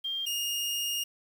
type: tone pair in turn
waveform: sine / sawtooth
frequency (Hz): 3194 / 2841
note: G7 / F7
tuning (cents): +32 / +29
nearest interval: major second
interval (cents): 203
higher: first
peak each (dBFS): -30 / -26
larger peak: second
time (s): 0.04-0.26 / 0.26-1.04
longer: second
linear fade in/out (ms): 10
effects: 9-bit